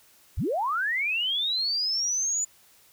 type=linear sweep; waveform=sine; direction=up; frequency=32.61 to 7040 Hz; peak=-24 dBFS; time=0.37-2.45 s; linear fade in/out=10 ms; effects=white hiss -58 dBFS RMS until 2.92 s